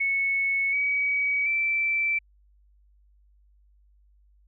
sine tone with pitch steps, 2206 / 2268 / 2332 Hz, C#7 / C#7 / D7, -9 / +39 / -13 cents, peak -22 dBFS, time 0-2.19 s, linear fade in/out 10 ms, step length 730 ms, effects added 50 Hz sine -57 dBFS peak until 4.47 s

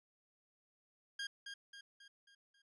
20% pulse tone with echo, 1617 Hz, G#6, 47 cents flat, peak -35 dBFS, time 1.19-1.27 s, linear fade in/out 5 ms, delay 270 ms, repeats 5, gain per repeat -6 dB, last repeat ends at 2.62 s, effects resampled to 22050 Hz

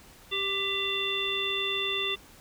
harmonic tone with a mistuned harmonic, 392 Hz, G4, in tune, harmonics 1 / 3 / 5 / 7 / 9, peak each -35 / -38 / -38 / -32 / -30 dBFS, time 0.31-2.16 s, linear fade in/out 20 ms, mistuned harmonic 5, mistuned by +34 cents, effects pink hiss -53 dBFS RMS until 2.4 s

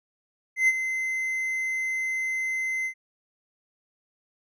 triangle tone with ADSR envelope, 2062 Hz, C7, 26 cents flat, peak -14 dBFS, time 0.56-2.94 s, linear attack 120 ms, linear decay 39 ms, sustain -10 dB, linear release 84 ms, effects none

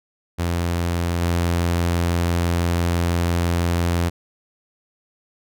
sawtooth tone with level steps, 86 Hz, F2, 26 cents flat, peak -16 / -14 dBFS, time 0.38-4.1 s, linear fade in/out 20 ms, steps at 1.22 s, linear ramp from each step 2 ms, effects none

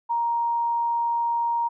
sine tone, 937 Hz, A#5, 9 cents sharp, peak -21 dBFS, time 0.09-1.69 s, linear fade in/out 20 ms, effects none

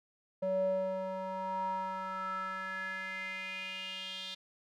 square tone with band-pass filter sweep, 188.7 Hz, F#3, 34 cents sharp, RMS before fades -37 dBFS, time 0.42-4.35 s, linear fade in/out 10 ms, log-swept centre 510 to 3600 Hz, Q 5.6, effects none

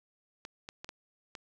clicks, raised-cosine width 0.2 ms, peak -25 dBFS, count 5, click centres 0.451 / 0.689 / 0.845 / 0.891 / 1.352 s, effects none

